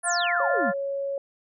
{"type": "exponential sweep", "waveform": "sine", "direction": "down", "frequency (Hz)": [10900, 174.61], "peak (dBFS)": -27, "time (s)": [0.03, 0.72], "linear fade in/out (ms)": 20}
{"type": "harmonic tone", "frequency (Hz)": 349.2, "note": "F4", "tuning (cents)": 0, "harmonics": [2, 3, 4, 5], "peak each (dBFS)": [-26, -34, -28, -29], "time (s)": [0.03, 0.74], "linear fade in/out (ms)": 50}
{"type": "tone", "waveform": "sine", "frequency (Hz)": 554.4, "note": "C#5", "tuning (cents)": 0, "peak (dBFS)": -26, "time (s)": [0.4, 1.18], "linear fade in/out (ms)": 2}
{"effects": []}